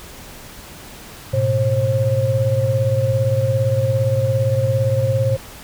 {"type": "tone cluster", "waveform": "sine", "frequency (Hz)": [106.5, 124, 534], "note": ["G#2", "B2", "C5"], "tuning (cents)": [44, 7, 35], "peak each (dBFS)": -19, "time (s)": [1.33, 5.37], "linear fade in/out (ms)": 10, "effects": ["pink hiss -38 dBFS RMS until 5.63 s"]}